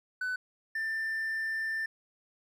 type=tone pair in turn; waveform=triangle; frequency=1500 / 1783.8 Hz; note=F#6 / A6; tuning=+23 / +23 cents; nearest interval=minor third; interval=300 cents; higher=second; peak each=-28 dBFS; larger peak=neither; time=0.21-0.36 / 0.75-1.86 s; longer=second; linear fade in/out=5 ms; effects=tanh soft clip ceiling -24 dBFS